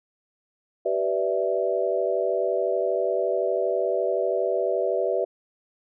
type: chord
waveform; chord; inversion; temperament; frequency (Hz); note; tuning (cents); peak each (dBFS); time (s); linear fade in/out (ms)
sine; E minor seventh; first; equal with one note detuned; 385 / 493.9 / 587.3 / 659.3; G4 / B4 / D5 / E5; -31 / 0 / 0 / 0; -27; 0.85-5.25; 10
effects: none